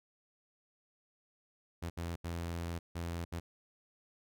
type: tone bursts at uneven times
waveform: sawtooth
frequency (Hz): 84.9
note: F2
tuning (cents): -48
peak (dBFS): -33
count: 5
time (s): 1.82-1.9 / 1.97-2.16 / 2.24-2.79 / 2.95-3.25 / 3.32-3.4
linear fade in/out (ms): 10
effects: none